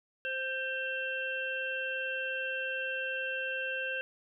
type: harmonic tone with a mistuned harmonic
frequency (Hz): 523.3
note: C5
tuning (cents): 0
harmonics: 1 / 3 / 5 / 6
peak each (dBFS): -39 / -35 / -37 / -48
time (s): 0.25-4.01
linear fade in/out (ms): 0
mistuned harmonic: 5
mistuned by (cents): +58
effects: none